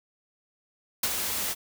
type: noise with ADSR envelope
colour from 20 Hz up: white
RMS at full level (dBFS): -24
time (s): 1.03-1.55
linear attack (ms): 6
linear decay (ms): 46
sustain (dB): -6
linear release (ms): 32
effects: none